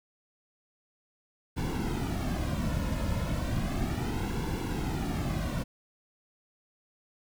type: noise with flanger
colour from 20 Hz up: brown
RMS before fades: -31 dBFS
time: 1.56-5.64 s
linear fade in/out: 20 ms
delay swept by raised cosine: 1.6 to 2.58 ms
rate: 0.34 Hz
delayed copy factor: -0.7
effects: none